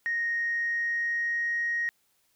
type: tone with pitch glide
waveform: sine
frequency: 1864.7 to 1877.7 Hz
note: A#6 to A#6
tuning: 0 to +12 cents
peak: -25 dBFS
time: 0.06-1.89 s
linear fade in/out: 0 ms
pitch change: +12 cents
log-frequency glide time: 0.28-1.66 s
effects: tanh soft clip ceiling -21 dBFS + white hiss -70 dBFS RMS until 2.35 s